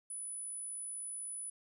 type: tone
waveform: sine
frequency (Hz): 9956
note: D#9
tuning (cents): 0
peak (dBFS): -40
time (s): 0.1-1.5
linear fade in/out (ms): 5
effects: none